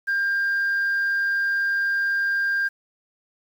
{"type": "tone", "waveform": "sine", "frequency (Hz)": 1598, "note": "G6", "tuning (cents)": 33, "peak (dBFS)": -18, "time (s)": [0.07, 2.69], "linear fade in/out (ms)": 20, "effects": ["tanh soft clip ceiling -18 dBFS", "8-bit"]}